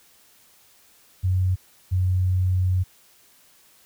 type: tone pair in turn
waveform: sine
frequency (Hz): 92.5 / 92.03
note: F#2 / F#2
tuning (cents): 0 / -9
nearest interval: unison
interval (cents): 9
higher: first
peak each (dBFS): -18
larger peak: neither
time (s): 1.23-1.56 / 1.91-2.84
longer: second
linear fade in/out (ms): 20
effects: white hiss -56 dBFS RMS until 3.85 s